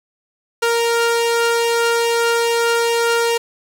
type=tone pair together; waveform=sawtooth; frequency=466.2 / 1396.2 Hz; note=A#4 / F6; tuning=0 / -1 cents; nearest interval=octave + perfect fifth; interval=1899 cents; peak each=-11 / -21 dBFS; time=0.62-3.38 s; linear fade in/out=10 ms; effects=low-pass 12000 Hz 12 dB/octave + 7-bit